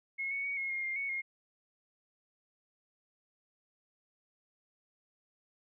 sine tone with pitch steps, 2170 / 2219 / 2242 / 2163 / 2134 / 2114 / 2219 / 2140 Hz, C#7 / C#7 / C#7 / C#7 / C7 / C7 / C#7 / C7, -37 / +1 / +19 / -43 / +34 / +17 / +1 / +38 cents, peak -33 dBFS, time 0.18-1.22 s, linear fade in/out 20 ms, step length 130 ms, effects none

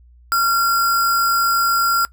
sine tone with sample-and-hold, 1374 Hz, F6, 29 cents flat, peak -13 dBFS, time 0.32-2.05 s, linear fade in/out 0 ms, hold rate 6300 Hz, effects noise-tail reverb RT60 0.1 s tail -20 dB re dry + added 60 Hz sine -45 dBFS peak until 2.12 s

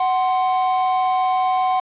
triangle tone pair together, 745.8 / 1046.5 Hz, F#5 / C6, +14 / 0 cents, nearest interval tritone, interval 586 cents, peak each -15 / -21 dBFS, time 0-1.8 s, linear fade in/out 5 ms, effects resampled to 8000 Hz + 7-bit

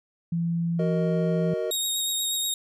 sine tone, 168.7 Hz, E3, 40 cents sharp, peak -23 dBFS, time 0.32-1.54 s, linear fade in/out 5 ms
triangle chord, D# minor, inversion first, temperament just, 373.4 / 466.7 / 622.3 Hz, F#4 / A#4 / D#5, +16 / +2 / 0 cents, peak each -29 / -27 / -28 dBFS, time 0.79-1.71 s, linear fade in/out 5 ms
20% pulse tone with vibrato, 3748 Hz, A#7, 9 cents sharp, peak -19 dBFS, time 1.71-2.54 s, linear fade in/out 2 ms, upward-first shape sine, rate 8.3 Hz, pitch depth 18 cents each way
effects none

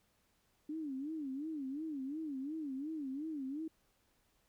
sine tone with vibrato, 290.2 Hz, D4, 21 cents flat, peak -38 dBFS, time 0.69-3.68 s, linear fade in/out 5 ms, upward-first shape sine, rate 2.8 Hz, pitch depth 180 cents each way, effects pink hiss -75 dBFS RMS until 4.48 s

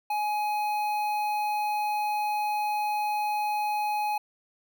square tone with notch filter, 840 Hz, G#5, 19 cents sharp, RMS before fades -28 dBFS, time 0.1-4.18 s, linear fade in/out 5 ms, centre 7100 Hz, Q 0.51, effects none

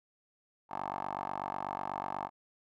10% pulse tone with band-pass filter, 48.13 Hz, G1, 31 cents flat, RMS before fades -38 dBFS, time 0.69-2.3 s, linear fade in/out 50 ms, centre 920 Hz, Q 9.5, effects none

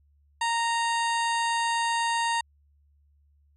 harmonic tone with a mistuned harmonic, 928 Hz, A#5, 8 cents flat, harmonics 1 / 2 / 3 / 4 / 5 / 7 / 8 / 9 / 10, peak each -25 / -31 / -35 / -37 / -39 / -42 / -43 / -44 / -45 dBFS, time 0.41-2.41 s, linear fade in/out 5 ms, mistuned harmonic 10, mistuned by +32 cents, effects added 72 Hz sine -60 dBFS peak until 3.56 s

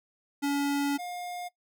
square tone pair in turn, 283.7 / 711.4 Hz, C#4 / F5, +40 / +32 cents, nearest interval octave + major third, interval 1592 cents, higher second, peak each -26 / -36 dBFS, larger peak first, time 0.42-0.98 / 0.98-1.49 s, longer first, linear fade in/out 20 ms, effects noise-tail reverb RT60 0.1 s tail -19 dB re dry

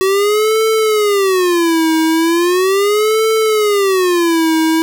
square tone with vibrato, 376.1 Hz, F#4, 28 cents sharp, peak -11 dBFS, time 0.01-4.82 s, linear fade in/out 0 ms, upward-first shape sine, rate 0.38 Hz, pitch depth 280 cents each way, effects none

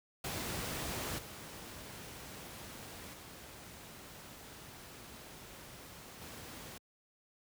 pink noise with level steps, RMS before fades -39 / -48 / -51 / -48 dBFS, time 0.24-6.78 s, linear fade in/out 5 ms, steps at 1.18 / 3.13 / 6.21 s, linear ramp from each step 10 ms, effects high-pass 60 Hz 12 dB/octave

